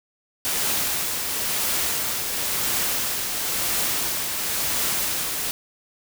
white noise with tremolo, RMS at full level -23 dBFS, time 0.45-5.51 s, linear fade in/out 0 ms, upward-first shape triangle, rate 0.97 Hz, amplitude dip 40%, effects none

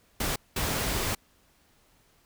pink noise bursts at uneven times, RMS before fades -29 dBFS, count 2, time 0.2-0.36 / 0.56-1.15 s, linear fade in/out 5 ms, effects pink hiss -64 dBFS RMS until 2.25 s

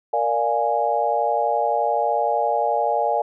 sine chord, Bb dominant seventh, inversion none, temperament equal, 466.2 / 587.3 / 698.5 / 830.6 Hz, Bb4 / D5 / F5 / Ab5, 0 / 0 / 0 / 0 cents, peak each -26 / -24 / -23 / -22 dBFS, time 0.13-3.22 s, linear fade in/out 5 ms, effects none

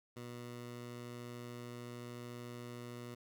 15% pulse tone, 120.9 Hz, B2, 36 cents flat, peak -39 dBFS, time 0.16-3.15 s, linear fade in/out 10 ms, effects none

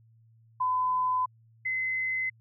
sine tone pair in turn, 1011 / 2047 Hz, B5 / C7, +40 / -38 cents, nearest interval octave, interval 1222 cents, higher second, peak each -24 / -27 dBFS, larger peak first, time 0.6-1.26 / 1.65-2.3 s, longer first, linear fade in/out 10 ms, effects added 113 Hz sine -57 dBFS peak until 2.4 s

